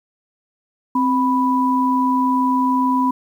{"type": "tone pair together", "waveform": "sine", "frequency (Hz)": [261.1, 987.8], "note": ["C4", "B5"], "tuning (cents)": [-3, 0], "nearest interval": "octave + major seventh", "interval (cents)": 2303, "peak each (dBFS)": -17, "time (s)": [0.95, 3.11], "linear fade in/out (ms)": 5, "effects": ["8-bit"]}